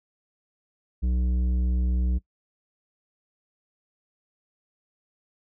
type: tone with tanh clipping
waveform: triangle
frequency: 61.74 Hz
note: B1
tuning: in tune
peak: -23 dBFS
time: 1.02-2.19 s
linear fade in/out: 20 ms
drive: 14 dB
effects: noise-tail reverb RT60 0.1 s tail -21 dB re dry